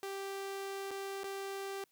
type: tone with dropouts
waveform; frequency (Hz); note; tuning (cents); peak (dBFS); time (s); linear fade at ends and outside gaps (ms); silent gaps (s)
sawtooth; 392; G4; 0; -35; 0.03-1.84; 1; 0.909-0.913 / 1.234-1.241
effects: white hiss -74 dBFS RMS until 1.91 s